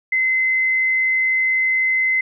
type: tone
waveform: sine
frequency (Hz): 2054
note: C7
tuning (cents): -33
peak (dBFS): -15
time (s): 0.12-2.21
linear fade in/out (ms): 5
effects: none